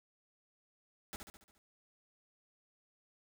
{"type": "noise with echo", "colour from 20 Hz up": "pink", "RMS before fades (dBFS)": -44, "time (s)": [1.13, 1.16], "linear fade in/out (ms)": 0, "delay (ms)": 70, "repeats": 6, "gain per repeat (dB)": -5, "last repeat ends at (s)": 1.58, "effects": []}